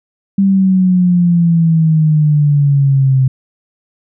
sine exponential sweep, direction down, 197.4 to 130.3 Hz, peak -7 dBFS, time 0.38-3.28 s, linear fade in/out 5 ms, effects none

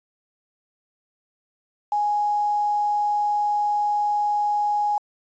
sine tone with quantisation, 830.6 Hz, G#5, in tune, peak -19 dBFS, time 1.92-4.98 s, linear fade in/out 2 ms, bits 7, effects resampled to 16000 Hz

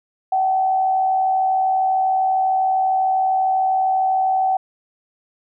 sine tone with frequency modulation, 760 Hz, F#5, 46 cents sharp, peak -15 dBFS, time 0.32-4.57 s, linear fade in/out 5 ms, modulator 72.7 Hz, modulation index 0.32, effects none

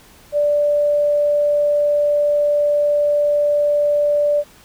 sine tone, 586 Hz, D5, 4 cents flat, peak -13 dBFS, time 0.32-4.44 s, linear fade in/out 50 ms, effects pink hiss -47 dBFS RMS until 4.64 s

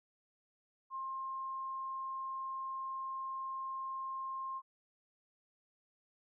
sine tone, 1062 Hz, C6, 25 cents sharp, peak -38 dBFS, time 0.9-4.62 s, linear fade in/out 50 ms, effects none

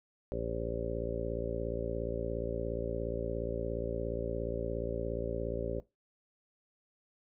harmonic tone, 57.1 Hz, A#1, 35 cents flat, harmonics 1 / 2 / 3 / 4 / 5 / 6 / 7 / 8 / 9 / 10, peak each -40 / -43 / -45 / -45 / -44 / -48 / -40 / -47 / -40 / -41 dBFS, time 0.32-5.8 s, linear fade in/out 0 ms, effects noise-tail reverb RT60 0.2 s tail -18 dB re dry

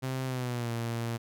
sawtooth tone with pitch glide, 130.81 to 116.54 Hz, C3 to A#2, 0 to 0 cents, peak -27 dBFS, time 0.02-1.18 s, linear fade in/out 20 ms, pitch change -200 cents, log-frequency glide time 0.26-0.71 s, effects none

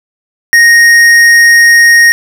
sine tone with tanh clipping, 1864.7 Hz, A#6, in tune, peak -3 dBFS, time 0.53-2.12 s, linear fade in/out 0 ms, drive 13 dB, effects none

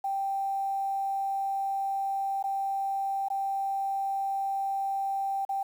sine tone with dropouts, 784 Hz, G5, in tune, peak -27 dBFS, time 0.04-5.63 s, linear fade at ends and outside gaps 5 ms, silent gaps 2.427-2.439 / 3.285-3.301 / 5.451-5.491 s, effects 9-bit

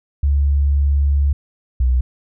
sine tone pair in turn, 70.8 / 62.88 Hz, C#2 / B1, +37 / +32 cents, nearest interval major second, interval 205 cents, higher first, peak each -12 dBFS, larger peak neither, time 0.23-1.33 / 1.8-2.01 s, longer first, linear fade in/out 5 ms, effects none

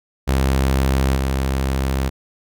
sawtooth tone with level steps, 66.7 Hz, C2, 34 cents sharp, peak -11 / -14 dBFS, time 0.27-2.1 s, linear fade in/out 20 ms, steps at 1.15 s, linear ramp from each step 20 ms, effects none

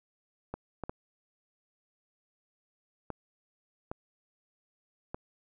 clicks, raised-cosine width 1 ms, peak -22 dBFS, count 6, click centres 0.54 / 0.837 / 0.895 / 3.103 / 3.915 / 5.145 s, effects none

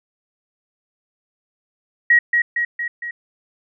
sine tone with echo, 1900 Hz, A#6, 33 cents sharp, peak -9 dBFS, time 2.1-2.19 s, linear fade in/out 5 ms, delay 230 ms, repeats 4, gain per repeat -4 dB, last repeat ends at 3.11 s, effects none

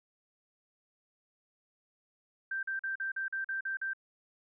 sine tone bursts, 1568 Hz, G6, in tune, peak -32 dBFS, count 9, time 2.51-3.934 s, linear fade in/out 5 ms, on 120 ms, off 43 ms, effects none

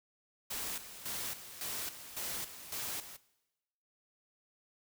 white noise with tremolo, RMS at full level -39 dBFS, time 0.5-3.17 s, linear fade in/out 10 ms, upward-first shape square, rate 1.8 Hz, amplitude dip 70%, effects noise-tail reverb RT60 1.0 s tail -20 dB re dry

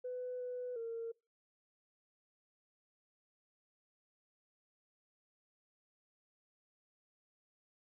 sine tone with pitch steps, 500 / 496.7 / 459.1 Hz, B4 / B4 / A#4, +21 / +10 / -26 cents, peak -38 dBFS, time 0.04-1.12 s, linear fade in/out 10 ms, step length 360 ms, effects noise-tail reverb RT60 0.3 s tail -26 dB re dry + tanh soft clip ceiling -34 dBFS

